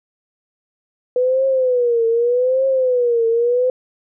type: tone with vibrato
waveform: sine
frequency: 493.9 Hz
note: B4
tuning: in tune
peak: -13 dBFS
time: 1.16-3.7 s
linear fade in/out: 2 ms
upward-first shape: triangle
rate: 0.83 Hz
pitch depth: 150 cents each way
effects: none